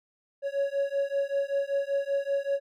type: beating tone pair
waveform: triangle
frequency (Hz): 554.4 / 559.6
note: C#5 / C#5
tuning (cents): 0 / +16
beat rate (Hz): 5.2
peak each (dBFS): -27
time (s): 0.42-2.6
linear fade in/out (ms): 50
effects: none